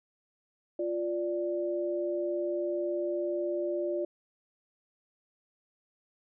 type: tone pair together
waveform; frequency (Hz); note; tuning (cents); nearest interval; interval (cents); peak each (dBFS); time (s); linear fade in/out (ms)
sine; 349.2 / 587.3; F4 / D5; 0 / 0; major sixth; 900; -31 / -32; 0.79-4.05; 5
effects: none